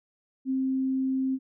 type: tone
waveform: sine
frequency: 263.7 Hz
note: C4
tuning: 14 cents sharp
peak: -24 dBFS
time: 0.45-1.39 s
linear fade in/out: 50 ms
effects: none